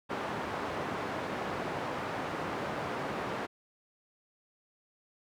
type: band-pass noise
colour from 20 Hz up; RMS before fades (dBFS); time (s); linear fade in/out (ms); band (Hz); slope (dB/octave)
white; -36; 0.09-3.47; 20; 110 to 1100; 12
effects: none